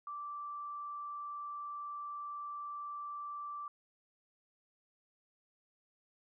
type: tone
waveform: sine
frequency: 1169 Hz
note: D6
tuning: 8 cents flat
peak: -40 dBFS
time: 0.07-3.68 s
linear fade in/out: 2 ms
effects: none